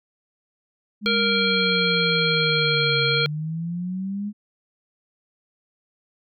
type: exponential two-way sweep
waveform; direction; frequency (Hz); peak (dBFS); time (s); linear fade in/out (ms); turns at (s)
sine; down then up; 210.2 to 138.59 to 210.2; -25; 1.01-4.33; 50; 3.06
type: harmonic tone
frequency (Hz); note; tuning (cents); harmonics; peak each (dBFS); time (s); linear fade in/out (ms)
466.2; A#4; 0; 1 / 3 / 5 / 7 / 9; -25 / -25 / -25 / -25 / -25; 1.06-3.26; 0
effects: none